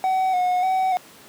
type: tone with vibrato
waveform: triangle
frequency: 740 Hz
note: F#5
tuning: in tune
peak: -16 dBFS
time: 0.04-0.97 s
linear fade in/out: 0 ms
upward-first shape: square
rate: 1.7 Hz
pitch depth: 33 cents each way
effects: pink hiss -46 dBFS RMS until 1.28 s + high-pass 200 Hz 12 dB/octave